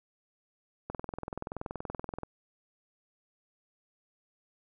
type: click train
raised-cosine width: 1 ms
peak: -22 dBFS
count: 29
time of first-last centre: 0.9-2.233 s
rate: 21 Hz
effects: none